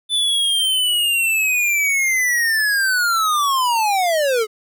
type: linear sweep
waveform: square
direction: down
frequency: 3520 to 415.3 Hz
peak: -16 dBFS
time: 0.09-4.47 s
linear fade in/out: 50 ms
effects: none